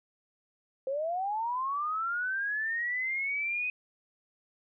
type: linear sweep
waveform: sine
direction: up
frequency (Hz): 517 to 2515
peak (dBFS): -29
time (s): 0.87-3.7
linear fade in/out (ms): 2
effects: none